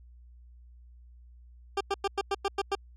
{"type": "tone bursts", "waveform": "20% pulse", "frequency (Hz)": 396.4, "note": "G4", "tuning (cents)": 19, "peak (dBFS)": -21, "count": 8, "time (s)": [1.77, 2.752], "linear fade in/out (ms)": 5, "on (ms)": 37, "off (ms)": 98, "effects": ["added 60 Hz sine -50 dBFS peak until 2.96 s", "low-pass 6000 Hz 12 dB/octave"]}